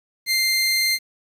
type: tone pair together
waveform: 25% pulse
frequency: 2093 / 4186 Hz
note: C7 / C8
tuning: 0 / 0 cents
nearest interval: octave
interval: 1200 cents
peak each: -16 / -22 dBFS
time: 0.26-0.99 s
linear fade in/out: 50 ms
effects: 8-bit